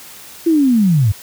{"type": "linear sweep", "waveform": "sine", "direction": "down", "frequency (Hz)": [342, 92.5], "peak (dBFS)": -9, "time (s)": [0.46, 1.12], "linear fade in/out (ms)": 10, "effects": ["white hiss -37 dBFS RMS until 1.22 s", "high-pass 60 Hz 12 dB/octave"]}